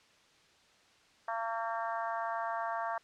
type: harmonic tone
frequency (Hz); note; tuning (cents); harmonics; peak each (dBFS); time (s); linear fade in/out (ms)
227.7; A#3; -40; 3 / 4 / 5 / 6 / 7 / 8; -37 / -38 / -39 / -45 / -43 / -49; 1.28-2.98; 2
effects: white hiss -64 dBFS RMS until 3.03 s + low-pass 5000 Hz 12 dB/octave